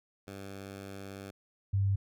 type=tone pair in turn; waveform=10% pulse / sine; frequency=98 / 98.46 Hz; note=G2 / G2; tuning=0 / +8 cents; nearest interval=unison; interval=8 cents; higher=second; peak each=-34 / -25 dBFS; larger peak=second; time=0.27-1.31 / 1.73-1.96 s; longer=first; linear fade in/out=10 ms; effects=none